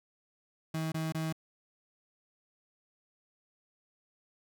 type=tone bursts; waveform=35% pulse; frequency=159.7 Hz; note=D#3; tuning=45 cents sharp; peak=-30 dBFS; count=3; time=0.74-1.326 s; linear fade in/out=5 ms; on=180 ms; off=23 ms; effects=none